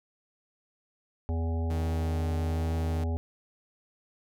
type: harmonic tone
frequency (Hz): 82.41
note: E2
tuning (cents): 0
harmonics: 1 / 3 / 5 / 7 / 9 / 10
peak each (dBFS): -27 / -37 / -41 / -44 / -46 / -47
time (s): 1.29-3.17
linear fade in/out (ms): 0
type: tone with vibrato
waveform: sawtooth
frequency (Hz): 155.56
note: D#3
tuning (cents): 0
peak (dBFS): -33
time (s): 1.7-3.04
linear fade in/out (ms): 5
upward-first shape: sine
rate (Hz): 1.2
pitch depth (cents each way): 36
effects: none